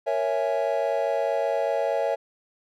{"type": "chord", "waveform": "triangle", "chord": "A# half-diminished seventh", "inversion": "none", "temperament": "equal", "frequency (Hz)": [466.2, 554.4, 659.3, 830.6], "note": ["A#4", "C#5", "E5", "G#5"], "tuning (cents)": [0, 0, 0, 0], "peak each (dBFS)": [-28, -24, -25, -29], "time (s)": [0.06, 2.16], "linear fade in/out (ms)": 20, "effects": []}